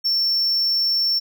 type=tone; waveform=triangle; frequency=5420 Hz; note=E8; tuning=47 cents sharp; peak=-16 dBFS; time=0.04-1.2 s; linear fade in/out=20 ms; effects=none